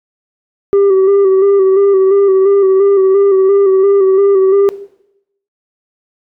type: tone with vibrato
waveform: sine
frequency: 390 Hz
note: G4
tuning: 9 cents flat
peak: -3 dBFS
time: 0.73-4.69 s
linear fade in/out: 0 ms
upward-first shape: square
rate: 2.9 Hz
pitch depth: 38 cents each way
effects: noise-tail reverb RT60 0.8 s tail -18 dB re dry + tanh soft clip ceiling -5 dBFS